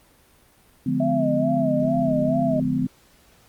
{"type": "chord", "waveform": "sine", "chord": "D diminished seventh", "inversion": "none", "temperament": "just", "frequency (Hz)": [146.83, 176.2, 211.4, 253.7], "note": ["D3", "F3", "Ab3", "Cb4"], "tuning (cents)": [0, 16, 31, 47], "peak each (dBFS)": [-27, -28, -28, -22], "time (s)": [0.86, 2.87], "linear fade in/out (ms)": 5}
{"type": "tone with vibrato", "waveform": "sine", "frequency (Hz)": 645, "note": "E5", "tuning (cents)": -38, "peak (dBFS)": -22, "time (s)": [1, 2.6], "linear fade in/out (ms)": 5, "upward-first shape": "sine", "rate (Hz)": 2.3, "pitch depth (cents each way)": 100}
{"effects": ["pink hiss -56 dBFS RMS until 3.48 s", "Opus 32 kbps"]}